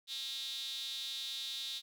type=tone with high-pass filter; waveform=sawtooth; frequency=269.6 Hz; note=C#4; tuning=48 cents flat; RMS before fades=-41 dBFS; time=0.07-1.82 s; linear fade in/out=50 ms; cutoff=3700 Hz; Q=8.6; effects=none